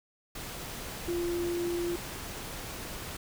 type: tone in noise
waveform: sine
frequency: 346.3 Hz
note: F4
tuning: 15 cents flat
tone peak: -29 dBFS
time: 1.08-1.96 s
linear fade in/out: 5 ms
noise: pink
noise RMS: -40 dBFS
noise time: 0.35-3.17 s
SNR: +8 dB
effects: none